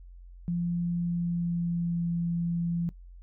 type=tone with pitch glide; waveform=sine; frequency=172.9 to 170.52 Hz; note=F3 to F3; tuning=-17 to -41 cents; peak=-26 dBFS; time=0.48-2.89 s; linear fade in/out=0 ms; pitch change=-24 cents; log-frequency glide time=0.97-2.1 s; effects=noise-tail reverb RT60 0.1 s tail -20 dB re dry + added 44 Hz sine -45 dBFS peak until 3.22 s